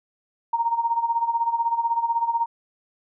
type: tone with tremolo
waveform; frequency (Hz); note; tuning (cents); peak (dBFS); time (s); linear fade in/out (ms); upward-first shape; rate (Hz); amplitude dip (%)
sine; 929; A#5; -6; -17; 0.53-2.46; 5; sine; 16; 75
effects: none